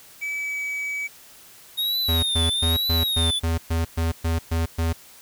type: tone with pitch glide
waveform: triangle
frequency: 2295 to 2280 Hz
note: D7 to C#7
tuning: -40 to +48 cents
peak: -24 dBFS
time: 0.21-1.08 s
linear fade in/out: 20 ms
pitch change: -12 cents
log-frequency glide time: 0.35-0.61 s
type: tone with vibrato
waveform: square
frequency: 3729 Hz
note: A#7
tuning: in tune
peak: -22 dBFS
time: 1.77-3.4 s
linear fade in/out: 20 ms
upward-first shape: triangle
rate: 1.1 Hz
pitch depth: 130 cents each way
type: tone bursts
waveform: square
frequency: 82.41 Hz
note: E2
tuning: in tune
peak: -21 dBFS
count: 11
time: 2.08-4.93 s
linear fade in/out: 10 ms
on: 150 ms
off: 120 ms
effects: white hiss -48 dBFS RMS until 5.21 s